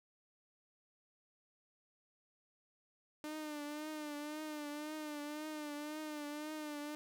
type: tone with vibrato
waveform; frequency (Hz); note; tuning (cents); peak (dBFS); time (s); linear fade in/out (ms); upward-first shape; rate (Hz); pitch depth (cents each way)
sawtooth; 300.8; D4; +42; -38; 3.24-6.95; 0; triangle; 1.9; 60
effects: none